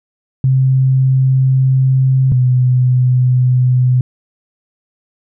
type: tone pair in turn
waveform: sine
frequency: 131.7 / 126.33 Hz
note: C3 / B2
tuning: +12 / +40 cents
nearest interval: minor second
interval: 72 cents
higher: first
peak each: -8 dBFS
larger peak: neither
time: 0.44-2.32 / 2.32-4.01 s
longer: first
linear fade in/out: 2 ms
effects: none